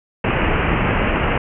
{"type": "low-pass noise", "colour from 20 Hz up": "pink", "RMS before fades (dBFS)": -18, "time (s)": [0.24, 1.38], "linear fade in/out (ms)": 5, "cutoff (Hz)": 2900, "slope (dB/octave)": 96, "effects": []}